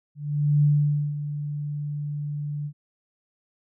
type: tone with ADSR envelope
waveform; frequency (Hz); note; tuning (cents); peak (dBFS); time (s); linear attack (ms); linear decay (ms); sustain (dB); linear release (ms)
sine; 146.83; D3; 0; -15; 0.15-2.73; 480; 510; -12; 73
effects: none